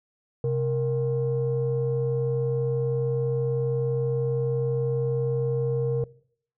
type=tone pair together; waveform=sine; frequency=130.82 / 466.2 Hz; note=C3 / A#4; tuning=0 / 0 cents; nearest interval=octave + minor seventh; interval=2200 cents; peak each=-24 dBFS; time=0.44-6.04 s; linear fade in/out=2 ms; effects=noise-tail reverb RT60 0.6 s tail -22 dB re dry + tanh soft clip ceiling -17 dBFS